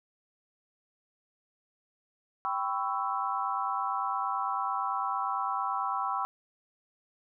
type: chord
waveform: sine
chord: C# half-diminished seventh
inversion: second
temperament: equal with one note detuned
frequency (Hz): 784 / 999.8 / 1108.7 / 1318.5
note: G5 / B5 / C#6 / E6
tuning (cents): 0 / +21 / 0 / 0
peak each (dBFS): -34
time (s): 2.45-6.25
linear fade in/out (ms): 0
effects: none